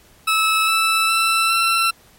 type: tone with pitch steps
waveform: 20% pulse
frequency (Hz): 1303 / 1317.4 / 1331.9 / 1346.6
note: E6 / E6 / E6 / E6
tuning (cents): -20 / -1 / +17 / +36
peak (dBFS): -10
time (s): 0.27-1.91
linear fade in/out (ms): 10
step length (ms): 410
effects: pink hiss -51 dBFS RMS until 2.18 s + MP3 64 kbps